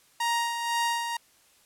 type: tone with tremolo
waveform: sawtooth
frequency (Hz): 937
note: A#5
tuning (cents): +9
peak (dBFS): -20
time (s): 0.2-1.17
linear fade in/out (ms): 5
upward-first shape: sine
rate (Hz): 2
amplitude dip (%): 50
effects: white hiss -61 dBFS RMS until 1.65 s + low-pass 12000 Hz 12 dB/octave